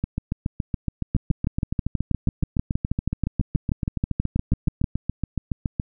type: two click trains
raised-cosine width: 5 ms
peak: -9 / -11 dBFS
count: 24 / 42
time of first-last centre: 1.15-4.842 / 0.04-5.798 s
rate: 6.23 / 7.12 Hz
effects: none